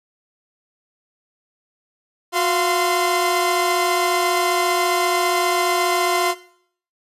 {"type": "tone cluster", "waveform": "sawtooth", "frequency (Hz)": [361.9, 689, 1038], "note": ["F#4", "F5", "C6"], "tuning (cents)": [-38, -24, -14], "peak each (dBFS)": -18, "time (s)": [2.32, 6.35], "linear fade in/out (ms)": 50, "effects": ["noise-tail reverb RT60 0.6 s tail -18 dB re dry", "resampled to 32000 Hz"]}